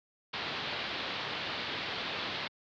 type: low-pass noise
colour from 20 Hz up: white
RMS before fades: -37 dBFS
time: 0.33-2.48 s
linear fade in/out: 10 ms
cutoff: 4300 Hz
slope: 48 dB/octave
effects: high-pass 100 Hz 12 dB/octave